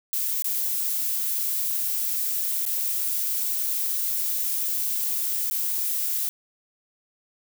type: noise with dropouts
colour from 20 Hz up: violet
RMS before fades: -26 dBFS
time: 0.13-6.29 s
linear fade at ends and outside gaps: 0 ms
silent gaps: 0.422-0.444 / 2.653-2.663 / 5.499-5.51 s
effects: none